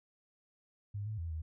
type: tone with pitch steps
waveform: sine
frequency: 102.1 / 108.1 / 83.4 / 79.3 Hz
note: G#2 / A2 / E2 / D#2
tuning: -29 / -30 / +21 / +33 cents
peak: -36 dBFS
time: 0.94-1.42 s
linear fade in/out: 10 ms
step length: 120 ms
effects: none